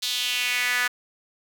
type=tone with high-pass filter sweep; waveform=sawtooth; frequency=246.9 Hz; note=B3; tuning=in tune; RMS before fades=-25 dBFS; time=0.02-0.88 s; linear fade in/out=10 ms; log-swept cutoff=3900 to 1600 Hz; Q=3.2; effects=none